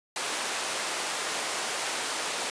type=high-pass noise; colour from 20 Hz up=pink; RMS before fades=-31 dBFS; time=0.16-2.5 s; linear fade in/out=2 ms; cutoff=560 Hz; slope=12 dB/octave; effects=resampled to 22050 Hz